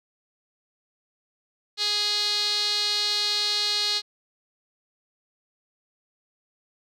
sawtooth tone with band-pass filter, 415.3 Hz, G#4, in tune, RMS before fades -25 dBFS, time 1.77-4.02 s, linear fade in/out 50 ms, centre 4200 Hz, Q 6.3, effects none

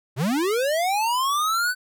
square linear sweep, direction up, 110.3 to 1521 Hz, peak -21 dBFS, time 0.16-1.75 s, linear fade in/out 50 ms, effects none

